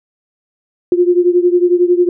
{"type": "beating tone pair", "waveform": "sine", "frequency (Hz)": [351.2, 362.2], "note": ["F4", "F#4"], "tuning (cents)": [10, -37], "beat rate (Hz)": 11, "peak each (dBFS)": [-10, -13], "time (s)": [0.92, 2.09], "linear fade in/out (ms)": 2, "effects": []}